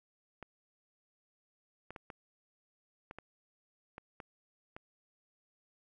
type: clicks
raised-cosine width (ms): 0.5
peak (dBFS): -30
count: 9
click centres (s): 0.427 / 1.906 / 1.962 / 2.102 / 3.111 / 3.186 / 3.981 / 4.202 / 4.765
effects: 12-bit